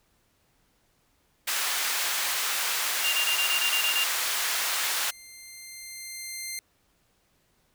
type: high-pass noise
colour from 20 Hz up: pink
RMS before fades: -28 dBFS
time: 1.47-5.11 s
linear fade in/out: 10 ms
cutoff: 1300 Hz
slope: 12 dB/octave
type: tone with exponential growth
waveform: 10% pulse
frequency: 2093 Hz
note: C7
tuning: in tune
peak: -23 dBFS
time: 2.54-6.59 s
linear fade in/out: 1 ms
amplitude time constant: 880 ms
type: tone bursts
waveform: sine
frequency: 2794 Hz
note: F7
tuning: in tune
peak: -24 dBFS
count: 9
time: 3.04-4.04 s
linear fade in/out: 5 ms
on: 88 ms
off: 26 ms
effects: pink hiss -68 dBFS RMS until 7.74 s